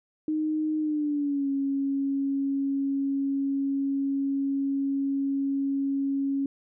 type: tone with pitch glide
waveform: sine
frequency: 309.3 to 275.6 Hz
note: D#4 to C#4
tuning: -10 to -10 cents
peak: -24 dBFS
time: 0.28-6.46 s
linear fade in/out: 2 ms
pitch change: -200 cents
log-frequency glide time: 0.79-1.49 s
effects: none